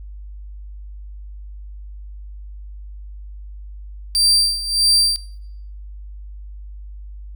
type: tone with tremolo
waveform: 35% pulse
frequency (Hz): 4699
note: D8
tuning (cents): 0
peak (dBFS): -10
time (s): 4.15-5.16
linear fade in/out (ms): 0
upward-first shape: sine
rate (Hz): 1.6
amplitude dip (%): 80
effects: noise-tail reverb RT60 0.7 s tail -20 dB re dry + added 50 Hz sine -32 dBFS peak until 7.35 s